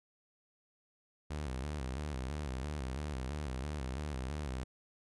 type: tone with vibrato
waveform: sawtooth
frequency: 69.3 Hz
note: C#2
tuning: in tune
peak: -33 dBFS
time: 1.3-4.64 s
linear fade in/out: 10 ms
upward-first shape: square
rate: 3 Hz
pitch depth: 130 cents each way
effects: resampled to 24000 Hz